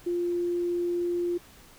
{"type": "tone", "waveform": "sine", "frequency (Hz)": 349.2, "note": "F4", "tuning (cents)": 0, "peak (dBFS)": -25, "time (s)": [0.06, 1.38], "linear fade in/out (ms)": 10, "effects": ["pink hiss -53 dBFS RMS until 1.78 s"]}